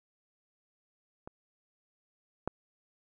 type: clicks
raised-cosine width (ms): 1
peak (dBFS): -29 / -17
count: 2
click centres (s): 1.275 / 2.476
effects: none